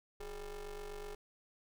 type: ring-modulated tone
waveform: 45% pulse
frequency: 196 Hz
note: G3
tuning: in tune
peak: -40 dBFS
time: 0.2-1.15 s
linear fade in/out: 5 ms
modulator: 220 Hz
effects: none